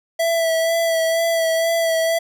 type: tone with vibrato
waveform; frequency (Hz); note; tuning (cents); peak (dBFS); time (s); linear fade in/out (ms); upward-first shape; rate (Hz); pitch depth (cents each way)
square; 659.3; E5; 0; -17; 0.19-2.19; 10; sine; 2.1; 23
effects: none